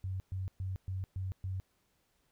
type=tone bursts; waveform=sine; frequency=94.3 Hz; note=F#2; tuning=33 cents sharp; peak=-34 dBFS; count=6; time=0.04-1.6 s; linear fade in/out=0 ms; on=160 ms; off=120 ms; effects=pink hiss -75 dBFS RMS until 2.31 s